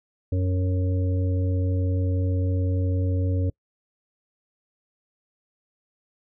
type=harmonic tone with a mistuned harmonic; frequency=91.5 Hz; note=F#2; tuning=19 cents flat; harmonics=1 / 3 / 5 / 6; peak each=-21 / -31 / -35 / -37 dBFS; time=0.32-3.5 s; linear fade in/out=5 ms; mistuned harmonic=3; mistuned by=+24 cents; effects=noise-tail reverb RT60 0.1 s tail -26 dB re dry